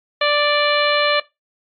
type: harmonic tone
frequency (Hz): 587.3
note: D5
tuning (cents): 0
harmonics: 1 / 2 / 3 / 4 / 5 / 6 / 7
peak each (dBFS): -18 / -21 / -23 / -24 / -25 / -26 / -26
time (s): 0.21-1.2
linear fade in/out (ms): 5
effects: noise-tail reverb RT60 0.2 s tail -19 dB re dry + AAC 64 kbps